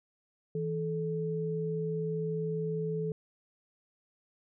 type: tone pair together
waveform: sine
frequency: 162.5 / 433.5 Hz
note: E3 / A4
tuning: -24 / -26 cents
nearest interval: octave + perfect fourth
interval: 1698 cents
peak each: -33 / -33 dBFS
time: 0.55-3.12 s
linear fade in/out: 2 ms
effects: none